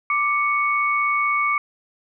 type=tone pair together; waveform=sine; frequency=1174.7 / 2221 Hz; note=D6 / C#7; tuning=0 / +3 cents; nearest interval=major seventh; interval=1103 cents; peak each=-20 / -21 dBFS; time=0.1-1.58 s; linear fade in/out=2 ms; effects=none